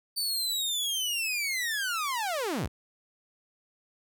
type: linear sweep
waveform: sawtooth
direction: down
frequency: 4592 to 35.59 Hz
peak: -25 dBFS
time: 0.16-2.68 s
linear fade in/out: 20 ms
effects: none